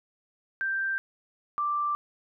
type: tone pair in turn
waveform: sine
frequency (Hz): 1571 / 1176.9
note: G6 / D6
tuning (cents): +3 / +3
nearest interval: perfect fourth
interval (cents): 500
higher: first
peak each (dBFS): -26 / -25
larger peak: second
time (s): 0.61-0.98 / 1.58-1.95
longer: neither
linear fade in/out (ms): 0
effects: none